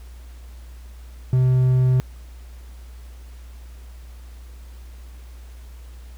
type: tone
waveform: triangle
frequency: 128 Hz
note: C3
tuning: 38 cents flat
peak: -12 dBFS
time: 1.33-2 s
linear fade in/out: 0 ms
effects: added 60 Hz sine -37 dBFS peak until 6.17 s + pink hiss -53 dBFS RMS until 6.17 s